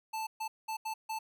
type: tone bursts at uneven times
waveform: square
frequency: 880 Hz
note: A5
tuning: in tune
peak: -35 dBFS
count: 5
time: 0.13-0.27 / 0.4-0.48 / 0.68-0.77 / 0.85-0.94 / 1.09-1.19 s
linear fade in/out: 10 ms
effects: none